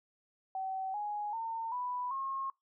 sine tone with pitch steps, 763 / 832.1 / 907.4 / 989.5 / 1079 Hz, G5 / G#5 / A#5 / B5 / C#6, -47 / +3 / -47 / +3 / -47 cents, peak -34 dBFS, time 0.55-2.5 s, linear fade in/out 2 ms, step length 390 ms, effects noise-tail reverb RT60 0.2 s tail -24 dB re dry

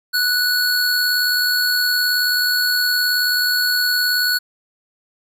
square tone pair together, 1480 / 4361 Hz, F#6 / C#8, 0 / -29 cents, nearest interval octave + perfect fifth, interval 1871 cents, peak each -19 dBFS, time 0.13-4.39 s, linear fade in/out 20 ms, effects none

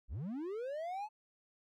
triangle linear sweep, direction up, 36.71 to 873 Hz, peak -36 dBFS, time 0.08-1.09 s, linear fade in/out 50 ms, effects none

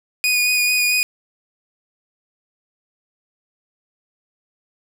sawtooth tone with vibrato, 2468 Hz, D#7, 15 cents flat, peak -12 dBFS, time 0.24-1.03 s, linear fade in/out 0 ms, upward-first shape sine, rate 4.5 Hz, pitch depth 14 cents each way, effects none

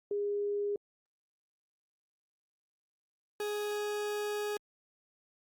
sine / 40% pulse tone pair in turn, 408.7 / 416.6 Hz, G#4 / G#4, -28 / +5 cents, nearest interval unison, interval 33 cents, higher second, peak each -30 / -32 dBFS, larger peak first, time 0.11-0.76 / 3.4-4.57 s, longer second, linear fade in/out 2 ms, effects Opus 32 kbps

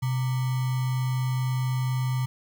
sine tone with sample-and-hold, 127.9 Hz, C3, 39 cents flat, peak -23 dBFS, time 0.02-2.26 s, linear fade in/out 10 ms, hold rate 1050 Hz, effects none

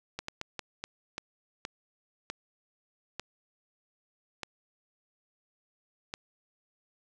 slowing click train, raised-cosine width 0.2 ms, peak -18 dBFS, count 11, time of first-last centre 0.19-6.139 s, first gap 94 ms, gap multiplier 1.38, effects none

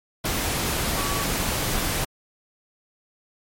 sine tone in noise, 1136 Hz, C#6, 42 cents sharp, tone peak -30 dBFS, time 0.97-1.24 s, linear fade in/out 10 ms, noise pink, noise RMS -25 dBFS, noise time 0.24-2.05 s, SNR -8 dB, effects MP3 64 kbps

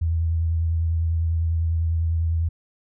sine tone with vibrato, 82.3 Hz, E2, 2 cents flat, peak -19 dBFS, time 0.01-2.49 s, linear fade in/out 10 ms, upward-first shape sine, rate 10 Hz, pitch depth 26 cents each way, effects none

